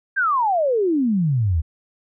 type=exponential sweep; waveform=sine; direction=down; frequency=1637 to 73.7 Hz; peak=-16 dBFS; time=0.16-1.62 s; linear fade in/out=20 ms; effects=none